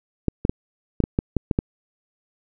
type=clicks; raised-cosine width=3 ms; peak=-6 dBFS; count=9; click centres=0.283 / 0.451 / 0.495 / 1.003 / 1.039 / 1.189 / 1.367 / 1.512 / 1.589 s; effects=none